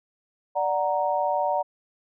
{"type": "chord", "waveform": "sine", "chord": "D augmented", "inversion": "none", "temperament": "equal", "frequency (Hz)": [587.3, 740, 932.3], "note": ["D5", "F#5", "A#5"], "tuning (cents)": [0, 0, 0], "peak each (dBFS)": -26, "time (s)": [0.55, 1.63], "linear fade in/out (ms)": 20, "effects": []}